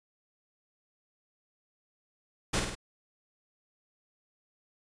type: noise with echo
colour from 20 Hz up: pink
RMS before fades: -28 dBFS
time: 2.53-2.6 s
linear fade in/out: 10 ms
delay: 51 ms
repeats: 3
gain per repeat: -4 dB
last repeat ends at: 2.753 s
effects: resampled to 22050 Hz